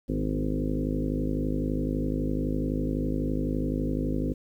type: harmonic tone with a mistuned harmonic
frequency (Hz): 51.91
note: G#1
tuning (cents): 0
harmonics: 1 / 2 / 3 / 4 / 5 / 6 / 7 / 8 / 9 / 10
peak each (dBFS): -31 / -38 / -33 / -40 / -30 / -34 / -40 / -39 / -40 / -40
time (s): 0.08-4.34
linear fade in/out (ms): 20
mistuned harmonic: 5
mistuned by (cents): -33
effects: 10-bit